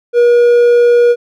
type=tone; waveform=triangle; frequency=479.2 Hz; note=A#4; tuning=48 cents sharp; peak=-3 dBFS; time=0.13-1.16 s; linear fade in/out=50 ms; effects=none